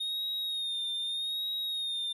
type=tone with vibrato; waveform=triangle; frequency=3703 Hz; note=A#7; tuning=12 cents flat; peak=-30 dBFS; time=0-2.13 s; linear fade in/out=10 ms; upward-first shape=sine; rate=0.82 Hz; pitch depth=48 cents each way; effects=none